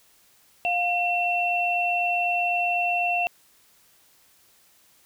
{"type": "tone pair together", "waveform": "sine", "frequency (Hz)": [708, 2706], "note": ["F5", "E7"], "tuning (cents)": [23, 45], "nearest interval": "octave + major seventh", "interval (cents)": 2322, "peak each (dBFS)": -24, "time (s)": [0.65, 3.27], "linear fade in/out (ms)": 0, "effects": ["white hiss -59 dBFS RMS until 5.05 s"]}